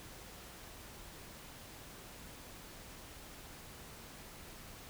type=silence; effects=pink hiss -52 dBFS RMS until 4.89 s